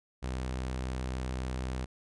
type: tone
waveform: sawtooth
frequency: 63.8 Hz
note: C2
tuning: 43 cents flat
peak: -29 dBFS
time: 0.22-1.86 s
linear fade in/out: 20 ms
effects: resampled to 22050 Hz